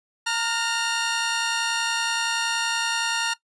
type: tone pair together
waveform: 15% pulse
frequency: 917.8 / 1412 Hz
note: A#5 / F6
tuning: -27 / +19 cents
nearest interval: perfect fifth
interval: 746 cents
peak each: -19 dBFS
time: 0.26-3.34 s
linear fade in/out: 10 ms
effects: noise-tail reverb RT60 0.1 s tail -18 dB re dry + resampled to 22050 Hz